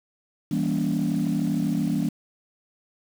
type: chord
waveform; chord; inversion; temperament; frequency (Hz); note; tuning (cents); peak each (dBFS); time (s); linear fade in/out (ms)
sine; E diminished seventh; none; just; 164.81 / 197.78 / 237.3 / 284.8; E3 / G3 / Bb3 / Db4; 0 / +16 / +31 / +47; -26; 0.51-2.09; 5
effects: tanh soft clip ceiling -16 dBFS + 7-bit